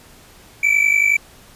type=tone pair together; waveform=triangle; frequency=2288 / 2339 Hz; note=D7 / D7; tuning=-46 / -8 cents; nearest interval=unison; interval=38 cents; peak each=-14 dBFS; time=0.63-1.17 s; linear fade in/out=5 ms; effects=pink hiss -46 dBFS RMS until 1.55 s + resampled to 32000 Hz